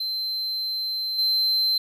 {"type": "tone with level steps", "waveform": "triangle", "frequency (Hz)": 4100, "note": "C8", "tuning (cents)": -36, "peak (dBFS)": [-24, -18], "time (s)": [0, 1.78], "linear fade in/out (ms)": 5, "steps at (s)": 1.18, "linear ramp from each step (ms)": 10, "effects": []}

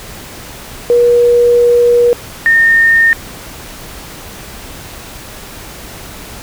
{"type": "tone pair in turn", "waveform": "sine", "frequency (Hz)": [480, 1827], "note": ["B4", "A#6"], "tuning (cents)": [-49, -35], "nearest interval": "octave + major seventh", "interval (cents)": 2314, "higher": "second", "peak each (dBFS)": -5, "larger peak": "neither", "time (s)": [[0.9, 2.13], [2.46, 3.13]], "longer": "first", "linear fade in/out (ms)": 0, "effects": ["pink hiss -30 dBFS RMS until 6.42 s"]}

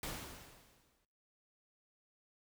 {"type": "noise with exponential decay", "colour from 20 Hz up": "pink", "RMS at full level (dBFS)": -40, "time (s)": [0.03, 1.05], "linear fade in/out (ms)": 1, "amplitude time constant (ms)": 220, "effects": ["noise-tail reverb RT60 0.8 s tail -25 dB re dry"]}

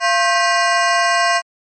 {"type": "ring-modulated tone", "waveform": "25% pulse", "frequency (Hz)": 881, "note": "A5", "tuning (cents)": 2, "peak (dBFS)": -6, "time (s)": [0, 1.42], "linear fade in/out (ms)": 50, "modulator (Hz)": 193, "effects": ["MP3 32 kbps"]}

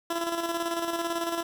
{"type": "tone with tremolo", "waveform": "15% pulse", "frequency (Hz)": 337.2, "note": "E4", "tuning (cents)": 39, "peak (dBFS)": -20, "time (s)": [0.1, 1.43], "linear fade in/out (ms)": 5, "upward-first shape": "square", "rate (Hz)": 18, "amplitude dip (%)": 45, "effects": []}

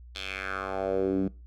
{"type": "tone with band-pass filter sweep", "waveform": "10% pulse", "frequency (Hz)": 96, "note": "G2", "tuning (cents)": -36, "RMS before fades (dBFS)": -30, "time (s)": [0.15, 1.28], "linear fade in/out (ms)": 5, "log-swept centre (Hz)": [3700, 220], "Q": 2.9, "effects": ["noise-tail reverb RT60 0.3 s tail -22 dB re dry", "added 60 Hz sine -45 dBFS peak until 1.46 s"]}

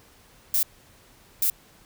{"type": "noise bursts at uneven times", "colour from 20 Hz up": "violet", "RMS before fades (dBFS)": -22, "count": 2, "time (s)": [[0.54, 0.63], [1.42, 1.5]], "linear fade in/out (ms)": 2, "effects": ["pink hiss -55 dBFS RMS until 1.85 s"]}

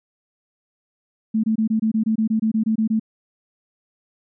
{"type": "tone bursts", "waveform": "sine", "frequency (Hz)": 220, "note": "A3", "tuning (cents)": 0, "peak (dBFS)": -16, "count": 14, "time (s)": [1.34, 2.997], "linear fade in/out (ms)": 10, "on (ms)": 97, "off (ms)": 23, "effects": []}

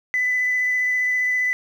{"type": "tone with vibrato", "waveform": "sine", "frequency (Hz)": 2000, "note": "B6", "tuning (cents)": 21, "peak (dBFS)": -17, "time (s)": [0.14, 1.53], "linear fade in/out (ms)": 0, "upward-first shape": "sine", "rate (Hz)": 15, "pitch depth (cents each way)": 9, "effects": ["tanh soft clip ceiling -14 dBFS", "8-bit"]}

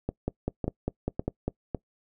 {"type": "two click trains", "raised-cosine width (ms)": 2, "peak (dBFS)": [-14, -15], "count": [7, 4], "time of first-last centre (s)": [[0.28, 1.48], [0.09, 1.747]], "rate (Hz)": [5, 1.81], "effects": ["noise-tail reverb RT60 0.1 s tail -22 dB re dry"]}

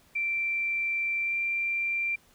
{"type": "tone with pitch glide", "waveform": "sine", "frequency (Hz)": [2349, 2364], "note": ["D7", "D7"], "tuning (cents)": [0, 11], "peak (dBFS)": -26, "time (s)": [0.15, 2.16], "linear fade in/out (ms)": 10, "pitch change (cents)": 11, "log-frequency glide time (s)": [1.21, 1.36], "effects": ["pink hiss -61 dBFS RMS until 2.34 s"]}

